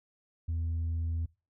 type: tone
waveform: sine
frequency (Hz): 82.41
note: E2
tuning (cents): 0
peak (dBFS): -27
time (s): 0.48-1.26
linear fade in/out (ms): 10
effects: noise-tail reverb RT60 0.3 s tail -24 dB re dry + tanh soft clip ceiling -28 dBFS